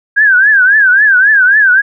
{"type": "tone with vibrato", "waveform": "sine", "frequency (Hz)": 1600, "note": "G6", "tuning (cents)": 35, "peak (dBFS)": -4, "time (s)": [0.16, 1.82], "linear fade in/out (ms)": 20, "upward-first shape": "triangle", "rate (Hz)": 3.7, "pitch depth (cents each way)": 180, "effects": []}